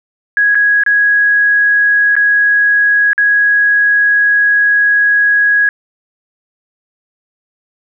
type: tone with dropouts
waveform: sine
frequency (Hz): 1661.2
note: G#6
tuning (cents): 0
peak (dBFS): -7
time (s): 0.37-5.69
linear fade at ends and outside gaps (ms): 1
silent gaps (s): 0.547-0.553 / 0.836-0.863 / 2.154-2.165 / 3.132-3.179
effects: none